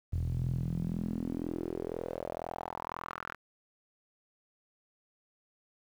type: tone with band-pass filter sweep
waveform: sawtooth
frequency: 42 Hz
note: E1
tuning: 33 cents sharp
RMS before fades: -36 dBFS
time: 0.12-3.35 s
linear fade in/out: 10 ms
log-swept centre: 94 to 1500 Hz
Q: 3.9
effects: 10-bit